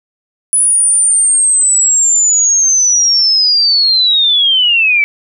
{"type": "linear sweep", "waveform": "sine", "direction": "down", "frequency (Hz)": [9956, 2271], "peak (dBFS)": -7, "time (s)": [0.53, 5.04], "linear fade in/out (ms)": 0, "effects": []}